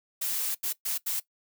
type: noise bursts at uneven times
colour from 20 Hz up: blue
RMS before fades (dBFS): -30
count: 4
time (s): 0.21-0.55 / 0.63-0.73 / 0.85-0.98 / 1.06-1.2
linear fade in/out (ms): 10
effects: noise-tail reverb RT60 0.1 s tail -18 dB re dry